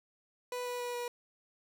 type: tone with pitch steps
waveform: 30% pulse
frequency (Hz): 493.9 / 490.5 / 487.1 / 483.7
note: B4 / B4 / B4 / B4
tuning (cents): 0 / -12 / -24 / -36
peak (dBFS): -33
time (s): 0.52-1.08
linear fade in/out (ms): 2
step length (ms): 140
effects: none